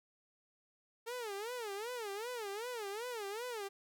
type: tone with vibrato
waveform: sawtooth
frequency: 444 Hz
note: A4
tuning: 16 cents sharp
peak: -36 dBFS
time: 1.06-3.69 s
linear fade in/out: 20 ms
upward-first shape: sine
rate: 2.6 Hz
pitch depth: 210 cents each way
effects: none